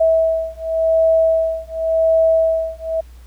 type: beating tone pair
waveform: sine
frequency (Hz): 649 / 649.9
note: E5 / E5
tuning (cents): -27 / -25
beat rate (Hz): 0.9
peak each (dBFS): -16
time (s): 0-3.01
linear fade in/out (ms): 10
effects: added 60 Hz sine -37 dBFS peak until 3.26 s + pink hiss -53 dBFS RMS until 3.26 s